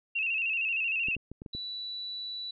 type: tone with vibrato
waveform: sine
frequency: 2668 Hz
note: E7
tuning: 20 cents sharp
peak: -27 dBFS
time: 0.15-1.16 s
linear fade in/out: 10 ms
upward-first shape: square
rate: 13 Hz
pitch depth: 55 cents each way
type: clicks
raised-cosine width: 3 ms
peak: -28 dBFS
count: 6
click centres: 1.085 / 1.166 / 1.316 / 1.419 / 1.462 / 1.55 s
type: tone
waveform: sine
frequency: 3951 Hz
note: B7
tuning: in tune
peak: -35 dBFS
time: 1.53-2.51 s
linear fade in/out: 5 ms
effects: none